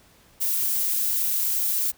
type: noise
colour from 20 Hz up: violet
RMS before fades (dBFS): -24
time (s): 0.4-1.92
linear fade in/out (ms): 20
effects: pink hiss -56 dBFS RMS until 1.97 s